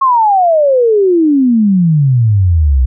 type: exponential sweep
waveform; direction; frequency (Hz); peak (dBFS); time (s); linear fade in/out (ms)
sine; down; 1100 to 61; -6; 0.01-2.86; 10
effects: none